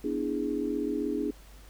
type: chord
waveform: sine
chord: E dominant seventh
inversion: second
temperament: equal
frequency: 246.9 / 293.7 / 329.6 / 415.3 Hz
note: B3 / D4 / E4 / G#4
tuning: 0 / 0 / 0 / 0 cents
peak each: -35 / -31 / -35 / -33 dBFS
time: 0.04-1.31 s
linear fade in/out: 5 ms
effects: added 50 Hz sine -50 dBFS peak until 1.69 s + pink hiss -56 dBFS RMS until 1.69 s